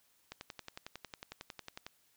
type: click train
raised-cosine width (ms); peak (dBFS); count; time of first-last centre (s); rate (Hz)
0.2; -26; 18; 0.32-1.865; 11
effects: white hiss -71 dBFS RMS until 2.16 s